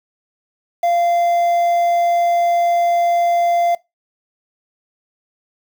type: tone with quantisation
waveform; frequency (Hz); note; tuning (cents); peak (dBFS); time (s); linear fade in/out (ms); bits
triangle; 691; F5; -19; -11; 0.83-3.75; 5; 6
effects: noise-tail reverb RT60 0.2 s tail -21 dB re dry